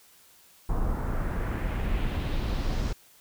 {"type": "noise with low-pass filter sweep", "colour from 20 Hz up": "brown", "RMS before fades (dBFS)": -28, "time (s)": [0.69, 2.93], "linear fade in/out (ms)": 5, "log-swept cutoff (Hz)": [990, 6100], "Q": 1.7, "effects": ["white hiss -57 dBFS RMS until 3.2 s"]}